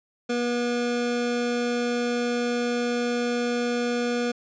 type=tone pair together; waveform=square; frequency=240 / 483.6 Hz; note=B3 / B4; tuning=-49 / -36 cents; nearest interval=octave; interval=1213 cents; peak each=-27 dBFS; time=0.29-4.32 s; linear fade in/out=10 ms; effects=resampled to 16000 Hz + 10-bit